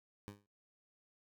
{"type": "tone with exponential decay", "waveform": "15% pulse", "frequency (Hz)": 101.9, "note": "G#2", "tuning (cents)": -32, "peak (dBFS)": -37, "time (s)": [0.28, 0.46], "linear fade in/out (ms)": 0, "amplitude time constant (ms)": 38, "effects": ["noise-tail reverb RT60 0.2 s tail -19 dB re dry"]}